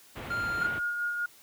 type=low-pass noise; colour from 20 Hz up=pink; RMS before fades=-39 dBFS; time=0.15-0.8 s; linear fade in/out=20 ms; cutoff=3100 Hz; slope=24 dB/octave
type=tone; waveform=triangle; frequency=1398 Hz; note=F6; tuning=1 cent sharp; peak=-27 dBFS; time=0.3-0.67 s; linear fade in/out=10 ms
type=tone with tremolo; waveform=sine; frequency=1428 Hz; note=F6; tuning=38 cents sharp; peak=-27 dBFS; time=0.61-1.26 s; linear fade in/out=5 ms; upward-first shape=sine; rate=5.1 Hz; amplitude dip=35%
effects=white hiss -56 dBFS RMS until 1.42 s + high-pass 60 Hz 12 dB/octave